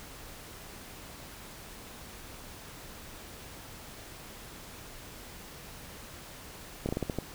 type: slowing click train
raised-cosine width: 2 ms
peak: -17 dBFS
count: 7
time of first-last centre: 6.86-7.187 s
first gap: 29 ms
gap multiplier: 1.25
effects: pink hiss -47 dBFS RMS until 7.34 s